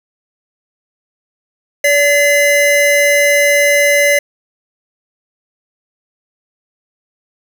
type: tone pair together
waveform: square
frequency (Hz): 575 / 2049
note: D5 / C7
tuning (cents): -37 / -37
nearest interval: octave + minor seventh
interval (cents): 2200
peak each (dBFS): -12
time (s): 1.84-4.19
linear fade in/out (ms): 5
effects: none